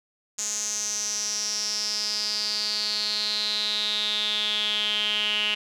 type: tone with band-pass filter sweep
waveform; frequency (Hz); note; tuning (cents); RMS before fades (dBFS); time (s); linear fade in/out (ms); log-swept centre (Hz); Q
sawtooth; 210; G#3; +19; -27; 0.38-5.55; 10; 6700 to 2900; 8.6
effects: none